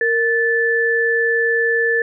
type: tone pair together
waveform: sine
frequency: 463.5 / 1750 Hz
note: A#4 / A6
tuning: -10 / -10 cents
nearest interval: octave + major seventh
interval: 2300 cents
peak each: -18 / -16 dBFS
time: 0.01-2.02 s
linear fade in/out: 2 ms
effects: none